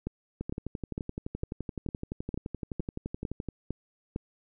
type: two click trains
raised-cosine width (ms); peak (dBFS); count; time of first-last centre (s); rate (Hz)
3; -21 / -19; 37 / 10; 0.41-3.487 / 0.07-4.161; 11.7 / 2.2
effects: none